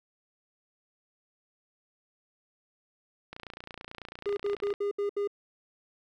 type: click train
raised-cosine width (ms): 0.3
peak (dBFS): -25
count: 42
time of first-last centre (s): 3.33-4.739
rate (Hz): 29.1
type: tone bursts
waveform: triangle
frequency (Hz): 406.2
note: G#4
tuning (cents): -38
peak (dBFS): -25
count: 6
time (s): 4.26-5.275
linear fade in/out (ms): 5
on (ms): 110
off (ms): 71
effects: none